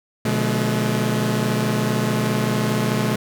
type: chord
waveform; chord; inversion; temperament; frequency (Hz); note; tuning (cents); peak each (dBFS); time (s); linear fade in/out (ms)
sawtooth; B diminished seventh; none; just; 123.47 / 148.16 / 177.8 / 213.4; B2 / D3 / F3 / Ab3; 0 / +16 / +31 / +47; -19 / -23 / -24 / -18; 0.25-3.16; 5
effects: none